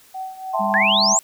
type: tone with tremolo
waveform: sine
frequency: 757 Hz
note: F#5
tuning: 39 cents sharp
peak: -25 dBFS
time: 0.14-0.83 s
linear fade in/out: 10 ms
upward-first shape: triangle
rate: 3.4 Hz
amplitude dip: 80%
type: chord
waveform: sine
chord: A minor seventh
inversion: second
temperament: equal with one note detuned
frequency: 659.3 / 775 / 880 / 1046.5 Hz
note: E5 / G5 / A5 / C6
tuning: 0 / -20 / 0 / 0 cents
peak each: -24 dBFS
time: 0.53-1.19 s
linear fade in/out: 20 ms
type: tone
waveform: sine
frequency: 202.2 Hz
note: G#3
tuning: 46 cents flat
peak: -25 dBFS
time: 0.59-1.15 s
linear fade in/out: 20 ms
type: exponential sweep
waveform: sine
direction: up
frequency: 1635 to 7810 Hz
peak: -15 dBFS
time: 0.74-1.19 s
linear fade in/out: 0 ms
effects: white hiss -51 dBFS RMS until 1.23 s